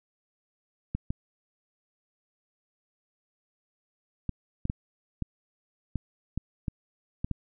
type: clicks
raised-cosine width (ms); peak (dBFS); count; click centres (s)
5; -17; 11; 0.95 / 1.105 / 4.293 / 4.654 / 4.699 / 5.223 / 5.957 / 6.376 / 6.682 / 7.245 / 7.313
effects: none